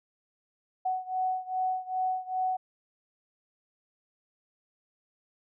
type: beating tone pair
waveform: sine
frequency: 744 / 746.5 Hz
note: F#5 / F#5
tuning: +9 / +15 cents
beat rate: 2.5 Hz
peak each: -30 / -32 dBFS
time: 0.85-2.57 s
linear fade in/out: 10 ms
effects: none